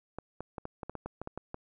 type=clicks; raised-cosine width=1 ms; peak=-24 dBFS; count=12; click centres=0.186 / 0.406 / 0.582 / 0.654 / 0.832 / 0.896 / 0.953 / 1.06 / 1.216 / 1.274 / 1.376 / 1.544 s; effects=none